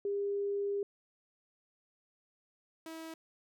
sine / sawtooth tone pair in turn, 402.6 / 323.5 Hz, G4 / E4, +46 / -32 cents, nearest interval major third, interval 378 cents, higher first, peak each -31 / -39 dBFS, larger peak first, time 0.05-0.83 / 2.86-3.14 s, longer first, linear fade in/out 2 ms, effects none

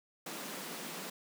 pink high-pass noise, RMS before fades -43 dBFS, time 0.26-1.1 s, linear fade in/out 5 ms, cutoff 160 Hz, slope 96 dB/octave, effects none

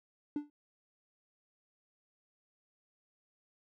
triangle tone with exponential decay, 293.7 Hz, D4, in tune, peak -26 dBFS, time 0.36-0.5 s, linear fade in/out 2 ms, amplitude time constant 30 ms, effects tanh soft clip ceiling -25 dBFS

